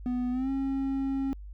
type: tone with pitch glide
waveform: triangle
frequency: 248.1 to 270.6 Hz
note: B3 to C#4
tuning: +8 to -42 cents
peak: -25 dBFS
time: 0.06-1.33 s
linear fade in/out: 0 ms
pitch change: +150 cents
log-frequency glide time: 0.31-0.5 s
effects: added 50 Hz sine -40 dBFS peak until 1.53 s